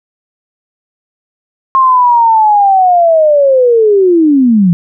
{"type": "linear sweep", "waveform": "sine", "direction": "down", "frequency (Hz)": [1071, 165.3], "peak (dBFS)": -4, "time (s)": [1.75, 4.73], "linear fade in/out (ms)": 0, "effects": []}